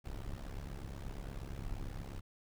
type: noise with amplitude modulation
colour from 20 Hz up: brown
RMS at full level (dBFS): -39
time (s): 0.04-2.21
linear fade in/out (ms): 20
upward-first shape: sine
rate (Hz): 68.4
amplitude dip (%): 90
effects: none